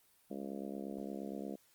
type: harmonic tone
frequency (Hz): 68.6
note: C#2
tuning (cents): -17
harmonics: 3 / 4 / 5 / 6 / 7 / 8 / 9 / 10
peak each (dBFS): -44 / -46 / -48 / -50 / -51 / -52 / -53 / -54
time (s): 0.3-1.56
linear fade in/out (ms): 10
effects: white hiss -69 dBFS RMS until 1.74 s + Opus 32 kbps